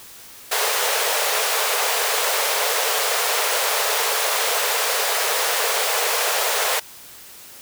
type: high-pass noise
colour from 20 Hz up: pink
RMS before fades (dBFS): -21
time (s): 0.51-6.8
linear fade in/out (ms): 10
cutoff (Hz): 420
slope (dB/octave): 96
effects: white hiss -42 dBFS RMS until 7.61 s

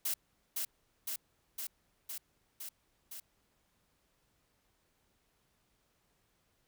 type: noise with echo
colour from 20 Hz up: blue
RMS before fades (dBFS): -34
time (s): 0.05-0.14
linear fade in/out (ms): 5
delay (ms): 510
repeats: 6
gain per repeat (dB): -2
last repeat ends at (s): 3.2
effects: pink hiss -75 dBFS RMS until 6.67 s

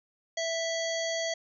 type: harmonic tone with a mistuned harmonic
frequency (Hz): 659.3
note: E5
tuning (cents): 0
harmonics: 1 / 3 / 5 / 7 / 9 / 10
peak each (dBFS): -31 / -36 / -38 / -39 / -41 / -41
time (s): 0.37-1.34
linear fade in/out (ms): 5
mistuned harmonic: 7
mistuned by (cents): -33
effects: none

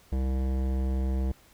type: tone with hard clipping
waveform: sine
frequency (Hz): 65.41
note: C2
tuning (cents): 0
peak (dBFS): -27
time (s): 0.12-1.32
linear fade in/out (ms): 5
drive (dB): 16
effects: pink hiss -58 dBFS RMS until 1.53 s

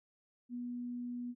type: tone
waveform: sine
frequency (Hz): 243.6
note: B3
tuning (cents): -24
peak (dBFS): -38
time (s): 0.49-1.35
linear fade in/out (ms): 50
effects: none

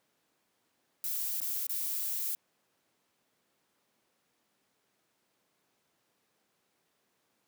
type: noise with dropouts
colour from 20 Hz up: violet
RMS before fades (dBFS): -34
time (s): 1.04-2.35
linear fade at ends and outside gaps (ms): 1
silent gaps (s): 1.403-1.416 / 1.668-1.694
effects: pink hiss -75 dBFS RMS until 7.47 s + high-pass 200 Hz 12 dB/octave

